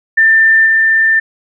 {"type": "tone with level steps", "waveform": "sine", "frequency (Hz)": 1788, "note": "A6", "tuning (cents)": 27, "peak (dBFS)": [-5, -7], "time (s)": [0.17, 1.2], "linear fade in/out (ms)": 10, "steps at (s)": 0.66, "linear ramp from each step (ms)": 2, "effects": []}